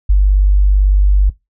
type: tone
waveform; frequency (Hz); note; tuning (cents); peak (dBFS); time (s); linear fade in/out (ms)
sine; 49; G1; 0; -6; 0.09-1.3; 10
effects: noise-tail reverb RT60 0.2 s tail -21 dB re dry